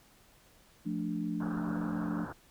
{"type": "chord", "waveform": "sine", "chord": "D minor", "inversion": "first", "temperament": "equal", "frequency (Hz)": [174.61, 220, 293.7], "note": ["F3", "A3", "D4"], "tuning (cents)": [0, 0, 0], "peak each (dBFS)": -36, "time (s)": [0.85, 2.26], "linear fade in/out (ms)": 20}
{"type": "low-pass noise", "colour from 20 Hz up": "white", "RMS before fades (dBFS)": -43, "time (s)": [1.4, 2.33], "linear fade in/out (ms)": 10, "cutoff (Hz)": 1600, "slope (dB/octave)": 96}
{"effects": ["pink hiss -62 dBFS RMS until 2.5 s"]}